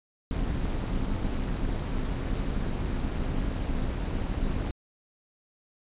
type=noise with amplitude modulation; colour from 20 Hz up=brown; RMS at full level=-26 dBFS; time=0.31-4.71 s; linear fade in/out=2 ms; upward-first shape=sine; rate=229 Hz; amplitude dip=65%; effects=resampled to 8000 Hz